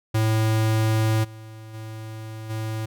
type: tone with level steps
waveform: square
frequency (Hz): 110.1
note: A2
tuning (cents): +2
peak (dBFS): -19 / -39 / -34 / -27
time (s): 0.14-2.86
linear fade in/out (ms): 10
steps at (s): 1.23 / 1.73 / 2.49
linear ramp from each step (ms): 20
effects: none